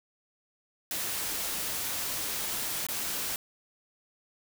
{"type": "noise with dropouts", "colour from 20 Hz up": "white", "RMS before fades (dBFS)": -33, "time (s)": [0.91, 3.36], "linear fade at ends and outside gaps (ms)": 1, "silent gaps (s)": [2.867, 2.886], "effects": []}